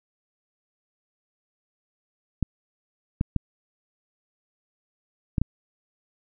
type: clicks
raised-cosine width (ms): 5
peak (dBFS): -10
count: 5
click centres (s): 2.427 / 3.211 / 3.363 / 5.382 / 5.416
effects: none